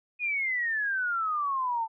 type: exponential sweep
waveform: sine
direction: down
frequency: 2489 to 880 Hz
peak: -26 dBFS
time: 0.19-1.88 s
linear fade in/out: 50 ms
effects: none